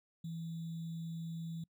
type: tone with sample-and-hold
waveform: sine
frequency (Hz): 164.81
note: E3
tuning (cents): 0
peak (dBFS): -39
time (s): 0.24-1.64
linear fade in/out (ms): 5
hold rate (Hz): 3675
effects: noise-tail reverb RT60 0.1 s tail -26 dB re dry